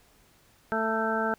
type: harmonic tone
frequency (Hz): 221.9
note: A3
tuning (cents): +15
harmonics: 1 / 2 / 3 / 4 / 6 / 7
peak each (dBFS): -32 / -32 / -32 / -32 / -32 / -32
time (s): 0.72-1.34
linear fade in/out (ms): 0
effects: pink hiss -61 dBFS RMS until 1.38 s